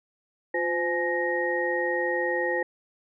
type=tone cluster; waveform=sine; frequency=352.7 / 513 / 845 / 1869 Hz; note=F4 / C5 / G#5 / A#6; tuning=+17 / -34 / +30 / +4 cents; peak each=-30 / -28 / -33 / -28 dBFS; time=0.54-2.63 s; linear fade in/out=5 ms; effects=none